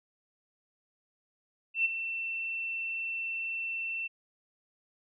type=tone with ADSR envelope; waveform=sine; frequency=2689 Hz; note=E7; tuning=34 cents sharp; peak=-22 dBFS; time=1.74-4.08 s; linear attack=110 ms; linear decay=20 ms; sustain=-10 dB; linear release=19 ms; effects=none